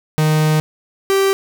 45% pulse tone pair in turn, 154.7 / 389.8 Hz, D#3 / G4, -10 / -10 cents, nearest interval octave + major third, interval 1600 cents, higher second, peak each -12 dBFS, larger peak neither, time 0.18-0.6 / 1.1-1.33 s, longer first, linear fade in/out 0 ms, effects none

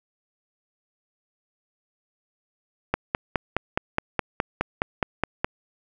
click train, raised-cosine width 0.5 ms, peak -6 dBFS, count 13, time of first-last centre 2.94-5.445 s, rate 4.79 Hz, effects none

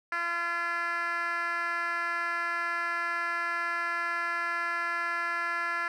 10% pulse tone with band-pass filter, 342.1 Hz, F4, 36 cents flat, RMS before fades -31 dBFS, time 0.12-5.88 s, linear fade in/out 2 ms, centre 1600 Hz, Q 2.5, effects none

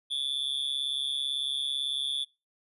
triangle tone with amplitude modulation, 3464 Hz, A7, 28 cents flat, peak -23 dBFS, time 0.1-2.25 s, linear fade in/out 20 ms, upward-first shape sine, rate 138 Hz, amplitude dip 95%, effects noise-tail reverb RT60 0.3 s tail -26 dB re dry + resampled to 32000 Hz

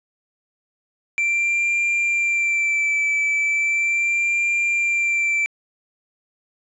triangle tone with vibrato, 2347 Hz, D7, 2 cents flat, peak -16 dBFS, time 1.18-5.46 s, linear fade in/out 0 ms, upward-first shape sine, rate 0.37 Hz, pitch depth 26 cents each way, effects resampled to 22050 Hz

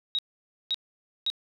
sine tone bursts, 3801 Hz, A#7, 33 cents sharp, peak -24 dBFS, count 3, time 0.15-1.301 s, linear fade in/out 0 ms, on 37 ms, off 520 ms, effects none

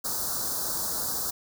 white band-stop noise, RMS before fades -30 dBFS, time 0.04-1.31 s, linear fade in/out 10 ms, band 1500 to 4200 Hz, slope 48 dB/octave, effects none

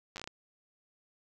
slowing click train, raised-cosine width 0.2 ms, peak -24 dBFS, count 7, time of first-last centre 0.16-0.275 s, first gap 9 ms, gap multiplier 1.3, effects none

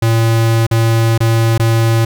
square tone with dropouts, 113.9 Hz, A#2, 40 cents flat, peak -10 dBFS, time 0.02-2.05 s, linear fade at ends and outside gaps 5 ms, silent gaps 0.667-0.711 / 1.179-1.204 / 1.579-1.596 s, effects none

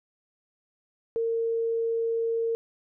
sine tone, 457.7 Hz, A#4, 32 cents flat, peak -24 dBFS, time 1.16-2.55 s, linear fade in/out 0 ms, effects none

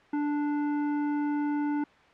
triangle tone with hard clipping, 293.3 Hz, D4, 2 cents flat, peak -28 dBFS, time 0.13-1.84 s, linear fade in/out 5 ms, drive 16 dB, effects white hiss -56 dBFS RMS until 2.13 s + low-pass 2000 Hz 12 dB/octave

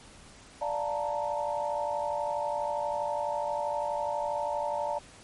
sine chord, Bb major seventh, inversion first, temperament equal, 587.3 / 698.5 / 880 / 932.3 Hz, D5 / F5 / A5 / Bb5, 0 / 0 / 0 / 0 cents, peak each -32 / -37 / -33 / -35 dBFS, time 0.61-4.99 s, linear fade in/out 10 ms, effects pink hiss -52 dBFS RMS until 5.23 s + MP3 48 kbps

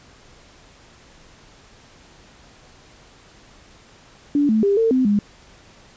sine tone with pitch steps, 288.8 / 218.4 / 400.2 / 452 / 257.8 / 205.3 Hz, D4 / A3 / G4 / A4 / C4 / G#3, -29 / -13 / +36 / +47 / -26 / -20 cents, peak -14 dBFS, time 4.35-5.19 s, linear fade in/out 2 ms, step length 140 ms, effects pink hiss -49 dBFS RMS until 5.96 s + resampled to 16000 Hz

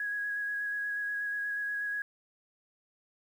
sine tone with vibrato, 1661.2 Hz, G#6, in tune, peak -31 dBFS, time 0-2.02 s, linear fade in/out 2 ms, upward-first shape square, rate 8.3 Hz, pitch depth 11 cents each way, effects 10-bit

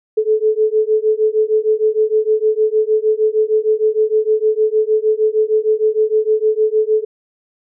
sine beating tone pair, 430 / 436.5 Hz, A4 / A4, -40 / -14 cents, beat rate 6.5 Hz, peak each -15 dBFS, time 0.17-7.05 s, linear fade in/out 10 ms, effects none

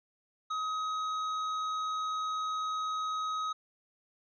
triangle tone with hard clipping, 1266 Hz, D#6, 30 cents sharp, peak -33 dBFS, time 0.5-3.53 s, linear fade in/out 10 ms, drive 11 dB, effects resampled to 22050 Hz

